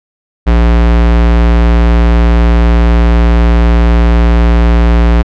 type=tone; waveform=square; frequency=58 Hz; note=A#1; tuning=8 cents flat; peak=-5 dBFS; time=0.46-5.23 s; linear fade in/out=20 ms; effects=low-pass 3000 Hz 12 dB/octave